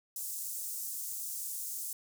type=high-pass noise; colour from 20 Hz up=pink; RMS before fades=-39 dBFS; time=0.16-1.93 s; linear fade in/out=2 ms; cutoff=7200 Hz; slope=24 dB/octave; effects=none